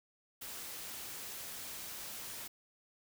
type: noise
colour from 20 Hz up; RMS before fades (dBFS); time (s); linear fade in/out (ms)
white; -45; 0.41-2.48; 10
effects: none